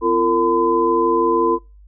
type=tone cluster; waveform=sine; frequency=256.1 / 342.2 / 455.5 / 1015 Hz; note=C4 / F4 / A#4 / B5; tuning=-37 / -35 / -40 / +47 cents; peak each=-27 / -18 / -18 / -18 dBFS; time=0.01-1.59 s; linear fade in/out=50 ms; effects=noise-tail reverb RT60 0.3 s tail -25 dB re dry + added 50 Hz sine -42 dBFS peak until 1.87 s